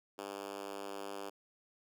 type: tone with high-pass filter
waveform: 5% pulse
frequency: 99.6 Hz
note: G2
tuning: 28 cents sharp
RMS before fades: -44 dBFS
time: 0.18-1.3 s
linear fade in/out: 10 ms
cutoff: 350 Hz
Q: 1.7
effects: none